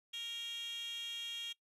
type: tone with high-pass filter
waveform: 10% pulse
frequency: 466.2 Hz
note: A#4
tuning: in tune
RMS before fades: -43 dBFS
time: 0.13-1.53 s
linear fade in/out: 10 ms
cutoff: 3200 Hz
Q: 9.1
effects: noise-tail reverb RT60 0.1 s tail -21 dB re dry + resampled to 32000 Hz